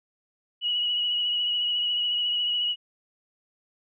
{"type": "tone with vibrato", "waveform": "sine", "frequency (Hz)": 2920, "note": "F#7", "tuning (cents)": -24, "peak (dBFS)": -23, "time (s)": [0.61, 2.76], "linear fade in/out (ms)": 50, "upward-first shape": "triangle", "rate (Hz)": 14, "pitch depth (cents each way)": 30, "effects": []}